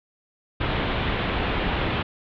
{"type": "low-pass noise", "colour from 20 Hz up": "pink", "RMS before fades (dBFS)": -25, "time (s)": [0.6, 2.03], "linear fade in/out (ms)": 10, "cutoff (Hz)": 3600, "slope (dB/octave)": 48, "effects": []}